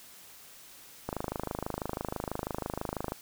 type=click train; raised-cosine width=1 ms; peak=-18 dBFS; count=54; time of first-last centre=1.09-3.121 s; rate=26.1 Hz; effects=white hiss -52 dBFS RMS until 3.21 s